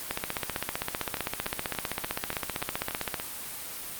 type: two click trains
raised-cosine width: 0.3 ms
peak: -12 / -17 dBFS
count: 48 / 8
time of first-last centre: 0.11-3.142 / 1.17-3.199 s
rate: 15.5 / 3.45 Hz
effects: white hiss -38 dBFS RMS until 3.99 s + Opus 32 kbps

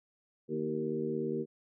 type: harmonic tone with a mistuned harmonic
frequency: 77.3 Hz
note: D#2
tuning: 11 cents flat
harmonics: 2 / 3 / 4 / 5 / 6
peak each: -41 / -37 / -40 / -35 / -38 dBFS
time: 0.48-1.46 s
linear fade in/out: 50 ms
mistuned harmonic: 4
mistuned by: +40 cents
effects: none

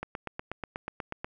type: click train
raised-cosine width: 0.5 ms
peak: -19 dBFS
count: 11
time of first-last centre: 0.03-1.245 s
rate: 8.23 Hz
effects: none

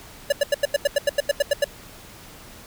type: tone bursts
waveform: square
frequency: 573 Hz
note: D5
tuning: 43 cents flat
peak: -16 dBFS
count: 13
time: 0.3-1.644 s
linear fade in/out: 5 ms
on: 24 ms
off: 86 ms
effects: pink hiss -44 dBFS RMS until 2.66 s

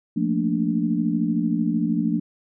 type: chord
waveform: sine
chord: Bb major seventh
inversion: second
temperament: equal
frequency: 174.61 / 220 / 233.1 / 293.7 Hz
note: F3 / A3 / Bb3 / D4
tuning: 0 / 0 / 0 / 0 cents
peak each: -25 dBFS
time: 0.16-2.2 s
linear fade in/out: 10 ms
effects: none

